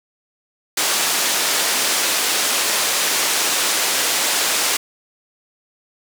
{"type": "band-pass noise", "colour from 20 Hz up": "white", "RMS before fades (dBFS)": -19, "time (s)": [0.77, 4.77], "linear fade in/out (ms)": 5, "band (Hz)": [310, 8600], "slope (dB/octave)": 12, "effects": []}